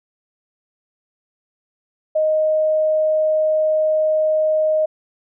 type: tone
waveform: sine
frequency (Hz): 622.3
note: D#5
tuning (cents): 0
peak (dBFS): -14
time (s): 2.15-4.86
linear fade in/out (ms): 10
effects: none